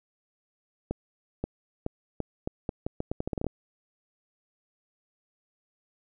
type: accelerating click train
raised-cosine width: 2 ms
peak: -16 dBFS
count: 16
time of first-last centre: 0.91-3.467 s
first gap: 530 ms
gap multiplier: 0.8
effects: none